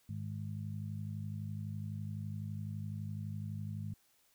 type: harmonic tone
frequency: 51.91 Hz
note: G#1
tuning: in tune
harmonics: 2 / 3 / 4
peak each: -40 / -44 / -46 dBFS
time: 0.09-3.94 s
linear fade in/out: 5 ms
effects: white hiss -71 dBFS RMS until 4.34 s